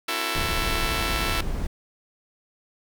5% pulse chord, F# half-diminished seventh, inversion second, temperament just, 266.4 / 333 / 370 / 444 Hz, C4 / E4 / F#4 / A4, +31 / +18 / 0 / +16 cents, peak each -24 / -18 / -23 / -20 dBFS, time 0.08-1.41 s, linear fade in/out 5 ms
brown noise, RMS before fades -28 dBFS, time 0.35-1.67 s, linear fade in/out 5 ms
effects none

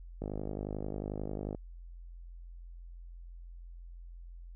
click train, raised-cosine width 2 ms, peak -24 dBFS, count 69, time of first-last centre 0.22-1.548 s, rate 51.2 Hz, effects added 43 Hz sine -45 dBFS peak until 4.55 s

